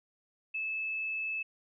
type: tone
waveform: sine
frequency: 2612 Hz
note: E7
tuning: 17 cents flat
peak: -32 dBFS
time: 0.54-1.43 s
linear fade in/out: 10 ms
effects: none